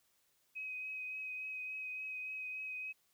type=tone with vibrato; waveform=sine; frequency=2527 Hz; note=D#7; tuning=26 cents sharp; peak=-40 dBFS; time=0.55-2.93 s; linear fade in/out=20 ms; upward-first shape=triangle; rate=3.5 Hz; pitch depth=18 cents each way; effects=white hiss -75 dBFS RMS until 3.13 s